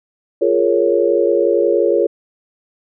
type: chord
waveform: sine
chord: Bb minor seventh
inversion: second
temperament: equal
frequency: 349.2 / 415.3 / 466.2 / 554.4 Hz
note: F4 / Ab4 / Bb4 / Db5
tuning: 0 / 0 / 0 / 0 cents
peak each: -17 dBFS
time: 0.41-2.07 s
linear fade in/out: 10 ms
effects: none